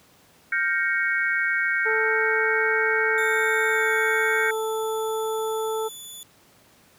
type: chord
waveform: sine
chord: G half-diminished seventh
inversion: third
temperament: equal with one note detuned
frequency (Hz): 1401.8 / 1568 / 1864.7 / 2217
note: F6 / G6 / Bb6 / Db7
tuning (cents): +6 / 0 / 0 / 0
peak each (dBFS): -29 / -24 / -27 / -27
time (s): 0.52-4.51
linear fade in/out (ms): 5
type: harmonic tone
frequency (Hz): 440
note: A4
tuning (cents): 0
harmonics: 1 / 2 / 3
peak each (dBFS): -25 / -31 / -35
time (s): 1.85-5.89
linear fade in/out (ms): 20
type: tone with pitch glide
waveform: 15% pulse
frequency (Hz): 3590 to 3468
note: A7 to A7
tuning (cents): +34 to -26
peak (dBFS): -31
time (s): 3.18-6.23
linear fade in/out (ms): 0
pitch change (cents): -60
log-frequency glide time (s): 3.7-3.93
effects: pink hiss -56 dBFS RMS until 6.98 s + high-pass 100 Hz 12 dB/octave